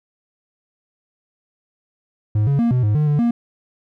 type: tone with pitch steps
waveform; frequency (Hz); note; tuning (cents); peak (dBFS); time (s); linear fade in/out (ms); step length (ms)
triangle; 105.9 / 140.1 / 234.2 / 125.6 / 105 / 151 / 147.2 / 236; G#2 / C#3 / A#3 / B2 / G#2 / D3 / D3 / A#3; +34 / +19 / +8 / +30 / +19 / +48 / +4 / +22; -12; 2.35-3.31; 5; 120
effects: none